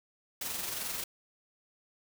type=noise with amplitude modulation; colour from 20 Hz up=white; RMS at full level=-35 dBFS; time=0.41-1.04 s; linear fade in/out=5 ms; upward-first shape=sine; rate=22.7 Hz; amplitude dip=40%; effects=none